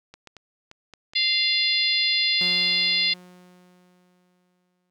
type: clicks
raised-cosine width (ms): 0.2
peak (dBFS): -26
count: 6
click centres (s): 0.14 / 0.273 / 0.367 / 0.714 / 0.937 / 1.135
type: harmonic tone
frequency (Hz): 695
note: F5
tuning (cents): -9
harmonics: 3 / 4 / 5 / 6 / 7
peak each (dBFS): -26 / -28 / -25 / -24 / -27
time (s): 1.15-3.14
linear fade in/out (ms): 10
type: tone with exponential decay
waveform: sawtooth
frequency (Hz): 180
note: F#3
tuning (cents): -47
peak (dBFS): -29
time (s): 2.41-4.9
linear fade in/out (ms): 0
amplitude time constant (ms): 540
effects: none